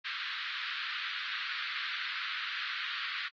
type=band-pass noise; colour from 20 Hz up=pink; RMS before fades=-38 dBFS; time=0.04-3.29 s; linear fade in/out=20 ms; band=1300 to 4200 Hz; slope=48 dB/octave; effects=AAC 32 kbps